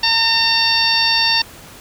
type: harmonic tone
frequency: 910 Hz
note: A#5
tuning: 42 cents flat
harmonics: 1 / 2 / 3 / 4 / 5 / 6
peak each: -22 / -22 / -20 / -21 / -16 / -22 dBFS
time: 0.03-1.42 s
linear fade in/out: 5 ms
effects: pink hiss -39 dBFS RMS until 1.8 s